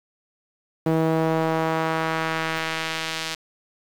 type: tone with band-pass filter sweep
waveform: sawtooth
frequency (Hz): 161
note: E3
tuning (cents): -41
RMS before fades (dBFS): -24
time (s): 0.86-3.35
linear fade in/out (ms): 5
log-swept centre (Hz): 410 to 4200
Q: 0.91
effects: 7-bit